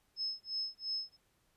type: tone with tremolo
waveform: sine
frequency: 5190 Hz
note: E8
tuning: 28 cents flat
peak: -33 dBFS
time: 0.16-1.17 s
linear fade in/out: 50 ms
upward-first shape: sine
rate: 2.9 Hz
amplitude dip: 100%
effects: pink hiss -74 dBFS RMS until 1.56 s + resampled to 32000 Hz